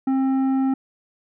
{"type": "tone with tanh clipping", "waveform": "sine", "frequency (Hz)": 266.1, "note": "C4", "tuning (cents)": 29, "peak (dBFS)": -19, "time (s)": [0.07, 0.74], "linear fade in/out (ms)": 5, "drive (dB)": 9, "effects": []}